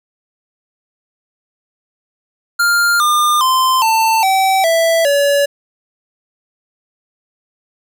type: tone with pitch steps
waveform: square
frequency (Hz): 1400 / 1204.8 / 1036.8 / 892.2 / 767.8 / 660.7 / 568.6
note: F6 / D6 / C6 / A5 / G5 / E5 / C#5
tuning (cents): +4 / +44 / -16 / +24 / -36 / +4 / +44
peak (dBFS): -11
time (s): 2.59-5.46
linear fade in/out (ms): 10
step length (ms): 410
effects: none